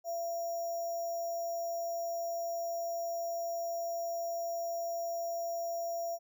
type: tone with sample-and-hold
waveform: sine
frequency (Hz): 678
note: E5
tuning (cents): +49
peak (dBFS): -33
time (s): 0.04-6.19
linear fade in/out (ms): 50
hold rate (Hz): 6300
effects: none